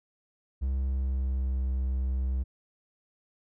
triangle tone with pitch glide, 66.3 to 64.82 Hz, C2 to C2, +23 to -16 cents, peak -24 dBFS, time 0.61-2.44 s, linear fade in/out 20 ms, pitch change -39 cents, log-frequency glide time 0.82-1.62 s, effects none

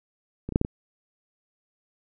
clicks, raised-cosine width 3 ms, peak -19 / -19 / -6 / -9 / -15 dBFS, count 5, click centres 0.49 / 0.523 / 0.559 / 0.614 / 0.649 s, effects none

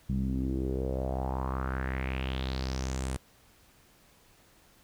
sawtooth tone with low-pass filter sweep, 65.3 Hz, C2, 3 cents flat, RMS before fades -32 dBFS, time 0.09-3.17 s, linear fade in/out 5 ms, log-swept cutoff 180 to 9500 Hz, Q 4.2, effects pink hiss -61 dBFS RMS until 4.83 s

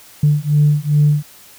sine beating tone pair, 146.83 / 149.33 Hz, D3 / D3, 0 / +29 cents, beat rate 2.5 Hz, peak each -13 dBFS, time 0.23-1.23 s, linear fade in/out 5 ms, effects tanh soft clip ceiling -4 dBFS + white hiss -43 dBFS RMS until 1.58 s

